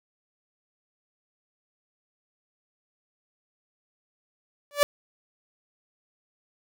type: tone with exponential growth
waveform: sawtooth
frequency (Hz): 579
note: D5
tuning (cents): -25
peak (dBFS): -10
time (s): 4.71-4.83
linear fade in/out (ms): 0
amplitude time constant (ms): 24
effects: none